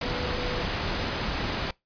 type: tone in noise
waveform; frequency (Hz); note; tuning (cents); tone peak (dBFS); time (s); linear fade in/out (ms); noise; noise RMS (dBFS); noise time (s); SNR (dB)
sine; 493.9; B4; 0; -35; 0.02-0.64; 5; pink; -29; 0.01-1.71; -9
effects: noise-tail reverb RT60 0.2 s tail -24 dB re dry + resampled to 11025 Hz